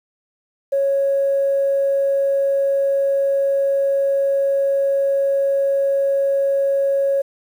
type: tone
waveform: sine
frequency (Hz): 552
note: C#5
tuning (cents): -7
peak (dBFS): -14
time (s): 0.72-7.22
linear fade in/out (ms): 10
effects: tanh soft clip ceiling -10 dBFS + 8-bit